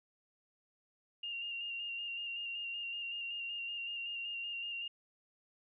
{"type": "tone with vibrato", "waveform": "sine", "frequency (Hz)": 2794, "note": "F7", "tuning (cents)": 0, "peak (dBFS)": -38, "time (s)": [1.23, 4.88], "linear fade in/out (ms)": 5, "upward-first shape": "square", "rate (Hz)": 5.3, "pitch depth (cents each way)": 22, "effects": []}